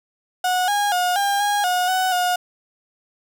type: tone with pitch steps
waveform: 35% pulse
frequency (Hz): 731 / 819 / 719 / 803 / 820 / 723 / 746 / 719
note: F#5 / G#5 / F#5 / G5 / G#5 / F#5 / F#5 / F#5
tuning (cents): -21 / -24 / -50 / +41 / -22 / -40 / +14 / -50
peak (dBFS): -16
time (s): 0.44-2.36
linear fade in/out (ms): 5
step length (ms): 240
effects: none